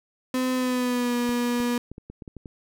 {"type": "tone with pitch glide", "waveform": "35% pulse", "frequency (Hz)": [255.8, 241.6], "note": ["C4", "B3"], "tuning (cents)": [-39, -38], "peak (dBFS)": -21, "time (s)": [0.34, 1.78], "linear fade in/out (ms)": 2, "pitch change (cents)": -99, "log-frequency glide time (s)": [0.54, 1.15]}
{"type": "clicks", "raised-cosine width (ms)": 3, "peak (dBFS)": -26, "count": 9, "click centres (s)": [1.292, 1.602, 1.916, 1.981, 2.1, 2.222, 2.278, 2.367, 2.458]}
{"effects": []}